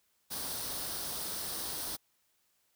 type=noise with comb filter; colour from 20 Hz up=white; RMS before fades=-38 dBFS; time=0.3-1.97 s; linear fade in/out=20 ms; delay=0.21 ms; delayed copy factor=+0.55; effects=white hiss -74 dBFS RMS until 2.75 s